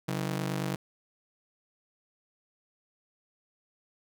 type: ring-modulated tone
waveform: sawtooth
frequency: 158.5 Hz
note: D#3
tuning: 32 cents sharp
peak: -23 dBFS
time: 0.08-0.76 s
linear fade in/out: 5 ms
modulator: 24.5 Hz
effects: none